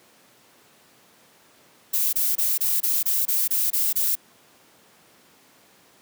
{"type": "noise bursts", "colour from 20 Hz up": "violet", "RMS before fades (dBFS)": -22, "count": 10, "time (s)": [1.93, 4.155], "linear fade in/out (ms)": 10, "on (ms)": 200, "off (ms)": 25, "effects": ["pink hiss -55 dBFS RMS until 6.01 s", "high-pass 200 Hz 12 dB/octave"]}